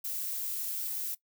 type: noise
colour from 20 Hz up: violet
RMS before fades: -35 dBFS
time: 0.04-1.15 s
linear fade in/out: 10 ms
effects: noise-tail reverb RT60 0.1 s tail -19 dB re dry